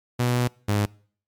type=tone pair in turn; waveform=sawtooth; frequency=122.7 / 103.18 Hz; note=B2 / G#2; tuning=-11 / -11 cents; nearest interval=minor third; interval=300 cents; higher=first; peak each=-16 dBFS; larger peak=neither; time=0.19-0.48 / 0.68-0.86 s; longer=first; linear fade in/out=10 ms; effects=noise-tail reverb RT60 0.5 s tail -25 dB re dry + MP3 96 kbps